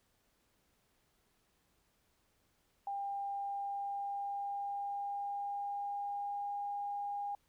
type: tone with pitch glide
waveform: sine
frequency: 799 to 811.6 Hz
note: G5 to G#5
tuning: +33 to -40 cents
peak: -36 dBFS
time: 2.87-7.35 s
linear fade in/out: 2 ms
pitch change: +27 cents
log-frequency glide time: 3.27-6.56 s
effects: pink hiss -75 dBFS RMS until 7.48 s